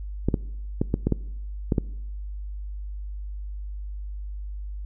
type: clicks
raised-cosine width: 3 ms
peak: -8 dBFS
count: 8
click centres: 0.286 / 0.342 / 0.815 / 0.941 / 1.07 / 1.123 / 1.722 / 1.782 s
effects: noise-tail reverb RT60 0.9 s tail -22 dB re dry + added 50 Hz sine -31 dBFS peak until 4.85 s